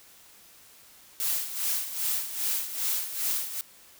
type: noise with tremolo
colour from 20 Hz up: blue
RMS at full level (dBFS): -27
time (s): 1.2-3.61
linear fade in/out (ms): 0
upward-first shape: sine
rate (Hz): 2.5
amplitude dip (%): 70
effects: white hiss -54 dBFS RMS until 3.99 s